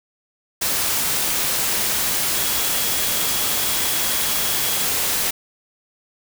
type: tone in noise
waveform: sine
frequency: 3322 Hz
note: G#7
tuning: in tune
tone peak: -32 dBFS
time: 2.35-4.86 s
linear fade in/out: 10 ms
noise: white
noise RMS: -21 dBFS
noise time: 0.61-5.31 s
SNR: -14 dB
effects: none